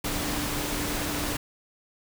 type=tone in noise; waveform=sine; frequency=293.6 Hz; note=D4; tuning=in tune; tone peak=-35 dBFS; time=0.04-1.37 s; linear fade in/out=5 ms; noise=pink; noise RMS=-30 dBFS; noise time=0.04-1.37 s; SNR=-8 dB; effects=none